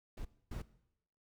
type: noise bursts at uneven times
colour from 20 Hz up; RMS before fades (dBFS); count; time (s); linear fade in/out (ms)
brown; -42; 2; 0.17-0.25 / 0.51-0.62; 5
effects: noise-tail reverb RT60 0.8 s tail -18 dB re dry